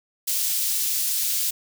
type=high-pass noise; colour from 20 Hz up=white; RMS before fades=-24 dBFS; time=0.27-1.51 s; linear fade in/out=10 ms; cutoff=4000 Hz; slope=12 dB/octave; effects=none